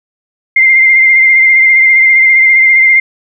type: tone with vibrato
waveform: sine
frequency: 2098 Hz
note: C7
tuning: 4 cents sharp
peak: -3 dBFS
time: 0.56-3 s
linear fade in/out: 5 ms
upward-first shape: sine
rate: 15 Hz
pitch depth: 27 cents each way
effects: none